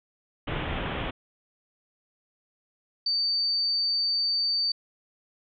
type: low-pass noise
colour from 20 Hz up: pink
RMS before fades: -31 dBFS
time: 0.47-1.11 s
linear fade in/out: 10 ms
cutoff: 3500 Hz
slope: 96 dB/octave
type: tone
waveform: sine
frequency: 4592 Hz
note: D8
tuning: 40 cents flat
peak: -23 dBFS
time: 3.06-4.72 s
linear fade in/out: 5 ms
effects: none